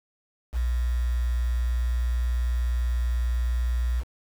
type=tone with quantisation; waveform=sine; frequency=60.3 Hz; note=B1; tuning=41 cents flat; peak=-22 dBFS; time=0.52-4.04 s; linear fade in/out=50 ms; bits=7; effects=none